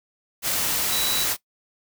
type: tone in noise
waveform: sine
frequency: 3927 Hz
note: B7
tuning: 11 cents flat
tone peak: -26 dBFS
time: 0.89-1.27 s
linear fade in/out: 50 ms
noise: white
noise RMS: -24 dBFS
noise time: 0.42-1.37 s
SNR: -5 dB
effects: noise-tail reverb RT60 0.1 s tail -18 dB re dry